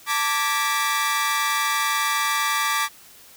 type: tone cluster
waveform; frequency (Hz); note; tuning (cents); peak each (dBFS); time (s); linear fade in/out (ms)
sawtooth; 889 / 1169 / 1646 / 1955; A5 / D6 / G#6 / B6; +18 / -8 / -16 / -18; -25 / -19 / -26 / -24; 0.06-2.89; 50
effects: white hiss -48 dBFS RMS until 3.36 s